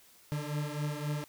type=beating tone pair; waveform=40% pulse; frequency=146.83 / 150.63 Hz; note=D3 / D3; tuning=0 / +44 cents; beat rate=3.8 Hz; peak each=-34 / -36 dBFS; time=0.32-1.24 s; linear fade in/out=0 ms; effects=white hiss -60 dBFS RMS until 1.28 s